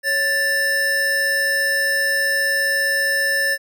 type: tone pair together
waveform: square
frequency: 554.4 / 1762.5 Hz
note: C#5 / A6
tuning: 0 / +2 cents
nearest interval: octave + minor sixth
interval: 2002 cents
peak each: -27 / -18 dBFS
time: 0.03-3.58 s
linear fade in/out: 50 ms
effects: none